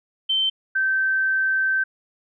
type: tone pair in turn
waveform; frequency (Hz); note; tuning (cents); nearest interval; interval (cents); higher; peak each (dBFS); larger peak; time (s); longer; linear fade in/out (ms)
sine; 3100 / 1550; G7 / G6; -20 / -20; octave; 1200; first; -18; neither; 0.29-0.5 / 0.75-1.84; second; 10
effects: none